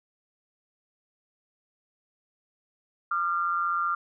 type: tone pair together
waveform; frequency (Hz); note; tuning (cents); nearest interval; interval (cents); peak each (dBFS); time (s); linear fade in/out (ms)
sine; 1200 / 1375.5; D6 / F6; +37 / -27; major second; 236; -27; 3.11-3.95; 5
effects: none